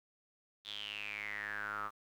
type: tone with band-pass filter sweep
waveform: square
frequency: 51.91 Hz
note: G#1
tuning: in tune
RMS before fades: -42 dBFS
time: 0.64-1.91 s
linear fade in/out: 50 ms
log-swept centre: 3600 to 1200 Hz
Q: 9.9
effects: 11-bit